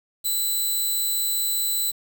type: tone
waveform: 5% pulse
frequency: 3995 Hz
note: B7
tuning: 19 cents sharp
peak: -14 dBFS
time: 0.24-1.92 s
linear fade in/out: 20 ms
effects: 7-bit